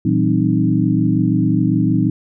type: tone cluster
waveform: sine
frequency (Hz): 117.2 / 165.2 / 192 / 262.8 / 308.3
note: A#2 / E3 / G3 / C4 / D#4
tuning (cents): +10 / +4 / -36 / +8 / -16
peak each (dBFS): -19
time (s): 0.05-2.1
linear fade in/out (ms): 5
effects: none